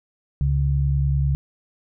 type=tone pair together; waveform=sine; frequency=69.85 / 140 Hz; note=C#2 / C#3; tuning=+14 / +18 cents; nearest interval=octave; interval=1204 cents; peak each=-20 dBFS; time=0.41-1.35 s; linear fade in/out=0 ms; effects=none